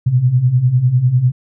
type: beating tone pair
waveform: sine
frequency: 119.4 / 129.4 Hz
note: A#2 / C3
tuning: +42 / -19 cents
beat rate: 10 Hz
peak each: -16 / -11 dBFS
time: 0.06-1.32 s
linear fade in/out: 10 ms
effects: none